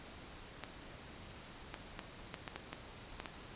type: clicks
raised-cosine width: 0.3 ms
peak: -25 dBFS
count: 9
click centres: 0.637 / 1.742 / 1.992 / 2.342 / 2.478 / 2.56 / 2.73 / 3.201 / 3.258 s
effects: pink hiss -52 dBFS RMS until 3.55 s + resampled to 8000 Hz